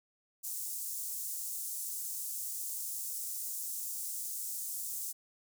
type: high-pass noise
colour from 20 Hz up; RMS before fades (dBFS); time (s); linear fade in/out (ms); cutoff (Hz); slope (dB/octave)
pink; -39; 0.43-5.13; 20; 7200; 24
effects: none